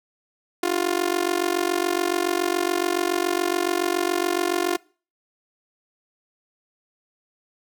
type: tone with amplitude modulation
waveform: sawtooth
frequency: 352.6 Hz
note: F4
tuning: 17 cents sharp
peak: -13 dBFS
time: 0.63-4.77 s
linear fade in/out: 5 ms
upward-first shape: sine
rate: 47.1 Hz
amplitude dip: 95%
effects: noise-tail reverb RT60 0.4 s tail -24 dB re dry